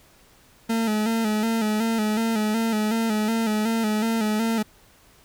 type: tone with vibrato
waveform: 40% pulse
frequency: 220 Hz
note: A3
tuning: in tune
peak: -20 dBFS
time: 0.69-4.63 s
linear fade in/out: 10 ms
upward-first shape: square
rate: 2.7 Hz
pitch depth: 54 cents each way
effects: pink hiss -55 dBFS RMS until 5.24 s